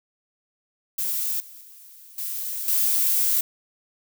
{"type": "noise with level steps", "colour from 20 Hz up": "violet", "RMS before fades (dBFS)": [-26, -44, -47, -30, -21], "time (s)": [0.98, 3.41], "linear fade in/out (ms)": 5, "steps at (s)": [1.4, 1.61, 2.18, 2.68], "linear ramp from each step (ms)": 2, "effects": []}